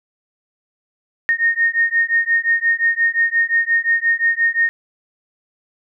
sine beating tone pair, 1843 / 1848.7 Hz, A#6 / A#6, -20 / -15 cents, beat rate 5.7 Hz, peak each -17 dBFS, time 1.29-4.69 s, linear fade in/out 0 ms, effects none

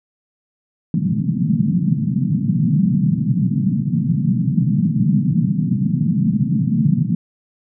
pink band-pass noise, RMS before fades -17 dBFS, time 0.94-7.15 s, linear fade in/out 2 ms, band 130 to 230 Hz, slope 48 dB/octave, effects none

